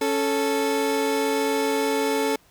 30% pulse tone pair together, 277.1 / 439.1 Hz, C#4 / A4, -1 / -4 cents, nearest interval minor sixth, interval 797 cents, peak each -23 / -20 dBFS, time 0.01-2.36 s, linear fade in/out 5 ms, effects pink hiss -58 dBFS RMS until 2.5 s

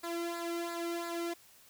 sawtooth tone with flanger, 340.3 Hz, F4, 45 cents flat, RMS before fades -37 dBFS, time 0.03-1.34 s, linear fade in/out 10 ms, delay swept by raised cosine 0.33 to 1.19 ms, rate 2.9 Hz, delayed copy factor -0.75, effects white hiss -60 dBFS RMS until 1.69 s

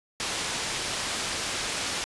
white low-pass noise, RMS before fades -31 dBFS, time 0.2-2.04 s, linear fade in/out 0 ms, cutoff 6200 Hz, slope 12 dB/octave, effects resampled to 24000 Hz

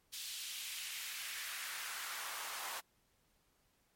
pink noise with high-pass filter sweep, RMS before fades -44 dBFS, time 0.12-2.81 s, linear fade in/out 20 ms, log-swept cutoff 3700 to 870 Hz, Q 1.5, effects pink hiss -75 dBFS RMS until 3.95 s + MP3 64 kbps

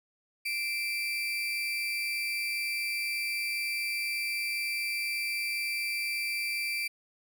35% pulse tone with amplitude modulation, 2349 Hz, D7, in tune, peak -26 dBFS, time 0.45-6.88 s, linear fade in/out 10 ms, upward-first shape sine, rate 256 Hz, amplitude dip 45%, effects none

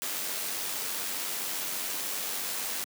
white noise with amplitude modulation, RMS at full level -32 dBFS, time 0.02-2.84 s, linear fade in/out 0 ms, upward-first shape sine, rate 95.2 Hz, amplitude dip 30%, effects high-pass 200 Hz 12 dB/octave

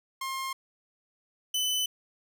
sawtooth tone pair in turn, 1065 / 3012 Hz, C6 / F#7, +30 / +30 cents, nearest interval octave + tritone, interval 1800 cents, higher second, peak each -28 / -23 dBFS, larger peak second, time 0.21-0.53 / 1.54-1.86 s, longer neither, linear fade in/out 5 ms, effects none

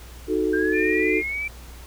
sine chord, D# diminished, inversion none, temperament equal, 311.1 / 370 / 440 Hz, D#4 / F#4 / A4, 0 / 0 / 0 cents, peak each -24 dBFS, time 0.27-1.23 s, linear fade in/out 50 ms
sine linear sweep, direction up, 1568 to 2349 Hz, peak -25 dBFS, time 0.53-1.48 s, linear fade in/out 5 ms
sine tone, 2403 Hz, D7, 39 cents sharp, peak -25 dBFS, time 0.72-1.23 s, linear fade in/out 50 ms
effects added 60 Hz sine -40 dBFS peak until 1.86 s + pink hiss -46 dBFS RMS until 1.86 s

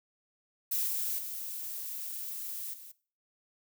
violet noise with level steps, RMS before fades -31 / -33 / -39 / -49 dBFS, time 0.71-2.92 s, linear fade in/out 10 ms, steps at 0.87 / 1.18 / 2.73 s, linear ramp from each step 10 ms, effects noise-tail reverb RT60 0.4 s tail -19 dB re dry

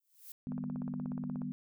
violet noise with exponential growth, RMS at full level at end -45 dBFS, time 0-0.32 s, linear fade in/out 2 ms, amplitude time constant 69 ms
sine chord, Eb augmented, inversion none, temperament equal with one note detuned, 153.6 / 196 / 246.9 Hz, Eb3 / G3 / B3, -22 / 0 / 0 cents, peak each -42 / -41 / -38 dBFS, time 0.47-1.52 s, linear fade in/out 0 ms
click train, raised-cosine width 1 ms, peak -34 dBFS, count 16, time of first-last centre 0.52-1.418 s, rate 16.7 Hz
effects none

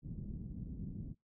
white low-pass noise, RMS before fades -44 dBFS, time 0.02-1.15 s, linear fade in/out 50 ms, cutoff 210 Hz, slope 24 dB/octave, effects noise-tail reverb RT60 0.2 s tail -26 dB re dry

